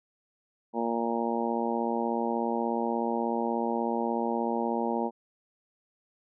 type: harmonic tone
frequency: 116.54 Hz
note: A#2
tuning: in tune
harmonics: 2 / 3 / 4 / 5 / 6 / 7 / 8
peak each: -31 / -34 / -34 / -36 / -38 / -34 / -35 dBFS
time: 0.73-5.11 s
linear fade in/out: 50 ms
effects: none